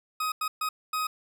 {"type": "tone bursts at uneven times", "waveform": "40% pulse", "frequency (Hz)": 1258, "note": "D#6", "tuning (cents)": 19, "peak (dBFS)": -26, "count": 4, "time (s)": [[0.2, 0.32], [0.41, 0.48], [0.61, 0.69], [0.93, 1.07]], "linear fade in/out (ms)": 5, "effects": []}